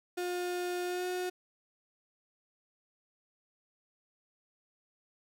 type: tone with pitch glide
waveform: 35% pulse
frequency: 356.6 to 363 Hz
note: F4 to F#4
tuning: +36 to -33 cents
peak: -31 dBFS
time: 0.17-1.3 s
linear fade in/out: 10 ms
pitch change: +31 cents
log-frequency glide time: 0.85-1.06 s
effects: none